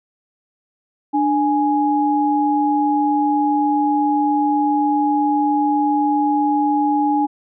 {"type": "tone pair together", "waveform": "sine", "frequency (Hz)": [295.4, 832.1], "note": ["D4", "G#5"], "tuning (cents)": [10, 3], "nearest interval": "octave + tritone", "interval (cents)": 1793, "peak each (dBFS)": -17, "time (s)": [1.13, 7.27], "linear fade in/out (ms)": 20, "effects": []}